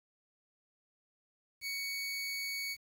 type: tone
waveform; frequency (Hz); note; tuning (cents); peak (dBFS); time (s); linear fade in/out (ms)
25% pulse; 2233; C#7; +12; -32; 1.61-2.77; 50
effects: 10-bit